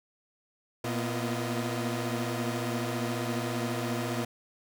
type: tone cluster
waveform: sawtooth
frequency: 118.8 / 234.2 / 248.8 / 344.2 / 627 Hz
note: A#2 / A#3 / B3 / F4 / D#5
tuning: +33 / +8 / +13 / -25 / +13 cents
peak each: -30 / -33 / -32 / -33 / -36 dBFS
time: 0.84-4.25 s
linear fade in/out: 5 ms
effects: none